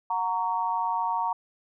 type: tone with amplitude modulation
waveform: sine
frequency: 927 Hz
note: A#5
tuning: 10 cents flat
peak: -20 dBFS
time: 0.1-1.33 s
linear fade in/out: 5 ms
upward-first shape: sine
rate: 195 Hz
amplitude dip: 95%
effects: none